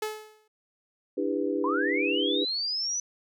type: tone with exponential decay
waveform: sawtooth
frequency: 430 Hz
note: A4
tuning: 40 cents flat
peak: -23 dBFS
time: 0.02-0.48 s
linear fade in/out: 5 ms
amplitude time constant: 98 ms
type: chord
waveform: sine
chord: E minor seventh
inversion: third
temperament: equal with one note detuned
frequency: 293.7 / 329.6 / 399.3 / 493.9 Hz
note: D4 / E4 / G4 / B4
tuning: 0 / 0 / +32 / 0 cents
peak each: -30 / -32 / -30 / -32 dBFS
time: 1.17-2.45 s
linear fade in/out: 10 ms
type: linear sweep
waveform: sine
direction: up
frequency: 953 to 6020 Hz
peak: -27 dBFS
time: 1.64-3 s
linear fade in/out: 2 ms
effects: none